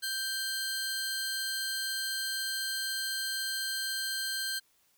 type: tone pair together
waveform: sawtooth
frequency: 1568 / 4186 Hz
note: G6 / C8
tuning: 0 / 0 cents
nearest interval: octave + perfect fourth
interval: 1700 cents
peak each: -31 / -32 dBFS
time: 0.02-4.6 s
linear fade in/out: 20 ms
effects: white hiss -69 dBFS RMS until 4.97 s